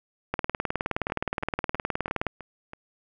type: two click trains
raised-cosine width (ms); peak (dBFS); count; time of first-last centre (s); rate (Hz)
0.5; -24 / -11; 6 / 38; 1.1-2.734 / 0.34-2.267; 3.06 / 19.2
effects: none